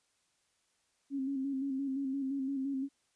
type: tone with vibrato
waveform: sine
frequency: 271.3 Hz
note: C#4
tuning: 37 cents flat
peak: -32 dBFS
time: 1.1-2.89 s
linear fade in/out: 50 ms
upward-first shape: square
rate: 5.8 Hz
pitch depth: 40 cents each way
effects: white hiss -75 dBFS RMS until 3.15 s + resampled to 22050 Hz